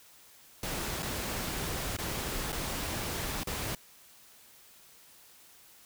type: noise with dropouts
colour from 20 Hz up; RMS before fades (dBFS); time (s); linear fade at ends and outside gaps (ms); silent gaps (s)
pink; -35; 0.63-3.75; 2; 1.024-1.028 / 1.967-1.986 / 2.521-2.527 / 3.434-3.471
effects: white hiss -57 dBFS RMS until 5.85 s